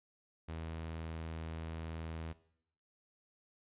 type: tone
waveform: sawtooth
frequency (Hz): 81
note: E2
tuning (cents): -30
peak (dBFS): -37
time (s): 0.48-2.33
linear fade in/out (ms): 10
effects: noise-tail reverb RT60 0.7 s tail -18 dB re dry + resampled to 8000 Hz